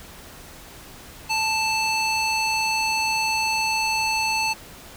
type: tone with band-pass filter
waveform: square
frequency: 880 Hz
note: A5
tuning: in tune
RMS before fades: -23 dBFS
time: 1.29-4.54 s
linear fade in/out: 20 ms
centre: 3600 Hz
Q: 0.91
effects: pink hiss -43 dBFS RMS until 4.96 s